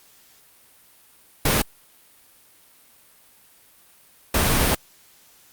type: noise bursts at uneven times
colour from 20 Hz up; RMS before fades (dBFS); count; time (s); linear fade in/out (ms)
pink; -19; 2; 1.45-1.62 / 4.34-4.75; 5
effects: white hiss -54 dBFS RMS until 5.52 s + Opus 48 kbps